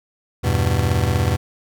40% pulse chord, E minor, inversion none, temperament just, 82.41 / 98.89 / 123.61 Hz, E2 / G2 / B2, 0 / +16 / +2 cents, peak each -20 dBFS, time 0.43-1.37 s, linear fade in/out 20 ms, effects none

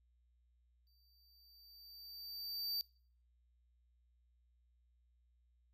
square tone with exponential growth, 4637 Hz, D8, 23 cents flat, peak -36 dBFS, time 0.87-2.81 s, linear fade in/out 0 ms, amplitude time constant 420 ms, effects noise-tail reverb RT60 0.5 s tail -23 dB re dry + added 60 Hz sine -70 dBFS peak until 5.73 s

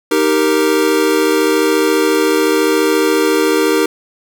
square chord, Eb major, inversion none, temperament equal, 311.1 / 392 / 466.2 Hz, Eb4 / G4 / Bb4, 0 / 0 / 0 cents, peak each -16 dBFS, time 0.11-3.86 s, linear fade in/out 5 ms, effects none

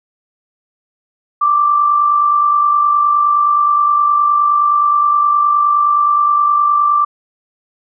sine tone with amplitude modulation, 1174.7 Hz, D6, in tune, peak -7 dBFS, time 1.41-7.05 s, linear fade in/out 10 ms, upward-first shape sine, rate 49.6 Hz, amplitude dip 45%, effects none

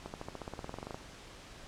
accelerating click train, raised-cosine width 1 ms, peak -26 dBFS, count 17, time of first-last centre 0.06-0.945 s, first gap 79 ms, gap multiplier 0.95, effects pink hiss -51 dBFS RMS until 1.67 s + low-pass 7000 Hz 12 dB/octave

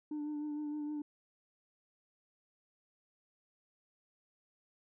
sine tone with vibrato, 298 Hz, D4, 25 cents sharp, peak -34 dBFS, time 0.11-1.02 s, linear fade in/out 5 ms, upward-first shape triangle, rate 6.5 Hz, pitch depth 30 cents each way, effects tanh soft clip ceiling -35 dBFS

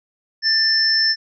sine tone pair together, 1775 / 5319 Hz, A6 / E8, +15 / +15 cents, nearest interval octave + perfect fifth, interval 1900 cents, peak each -20 / -15 dBFS, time 0.42-1.16 s, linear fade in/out 50 ms, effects none

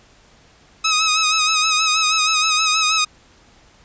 10% pulse tone with vibrato, 1269 Hz, D#6, 34 cents sharp, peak -6 dBFS, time 0.84-3.05 s, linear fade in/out 10 ms, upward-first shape sine, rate 6.3 Hz, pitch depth 46 cents each way, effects pink hiss -51 dBFS RMS until 3.84 s + resampled to 16000 Hz

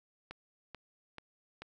click train, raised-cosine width 0.3 ms, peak -28 dBFS, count 4, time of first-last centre 0.31-1.62 s, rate 2.29 Hz, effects none

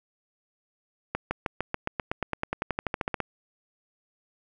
accelerating click train, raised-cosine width 0.5 ms, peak -12 dBFS, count 21, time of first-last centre 1.15-3.203 s, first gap 160 ms, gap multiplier 0.95, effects none

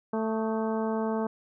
harmonic tone with a mistuned harmonic, 221.1 Hz, A3, 9 cents sharp, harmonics 1 / 2 / 3 / 4 / 5 / 6 / 7, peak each -29 / -31 / -35 / -36 / -40 / -46 / -47 dBFS, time 0.13-1.27 s, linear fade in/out 5 ms, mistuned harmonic 6, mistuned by -67 cents, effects none

